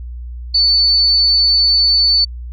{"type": "tone", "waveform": "sine", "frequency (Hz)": 4495, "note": "C#8", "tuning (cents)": 23, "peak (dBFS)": -9, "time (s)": [0.54, 2.25], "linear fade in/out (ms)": 10, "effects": ["added 60 Hz sine -25 dBFS peak until 2.52 s"]}